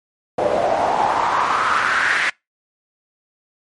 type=noise with band-pass filter sweep; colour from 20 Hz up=pink; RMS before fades=-18 dBFS; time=0.38-2.3 s; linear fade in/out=5 ms; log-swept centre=550 to 1900 Hz; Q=4.5; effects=noise-tail reverb RT60 0.2 s tail -25 dB re dry + MP3 48 kbps